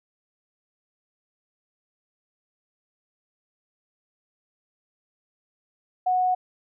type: tone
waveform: sine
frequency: 735 Hz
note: F#5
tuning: 12 cents flat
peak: -19 dBFS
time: 6.06-6.35 s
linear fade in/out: 10 ms
effects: none